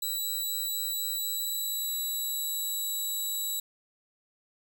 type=tone with pitch glide; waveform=5% pulse; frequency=3938 to 3911 Hz; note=B7 to B7; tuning=-6 to -18 cents; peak=-23 dBFS; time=0.02-3.6 s; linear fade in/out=5 ms; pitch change=-12 cents; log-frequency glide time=1.28-2.93 s; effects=none